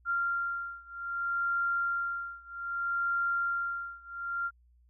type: beating tone pair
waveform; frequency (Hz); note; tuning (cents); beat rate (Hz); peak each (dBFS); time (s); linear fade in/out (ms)
sine; 1387 / 1387.63; F6 / F6; -12 / -12; 0.63; -32 / -33; 0.05-4.51; 50
effects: added 60 Hz sine -60 dBFS peak until 4.89 s